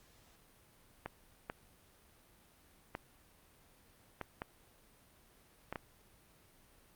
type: clicks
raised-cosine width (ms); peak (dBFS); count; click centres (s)
0.5; -24; 7; 1.06 / 1.499 / 2.951 / 4.213 / 4.419 / 5.726 / 5.758
effects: pink hiss -65 dBFS RMS until 6.95 s + Opus 48 kbps